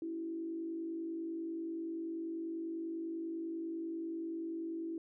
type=tone with frequency modulation; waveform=sine; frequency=329.6 Hz; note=E4; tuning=in tune; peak=-37 dBFS; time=0.02-4.98 s; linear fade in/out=2 ms; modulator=50.2 Hz; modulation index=0.46; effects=none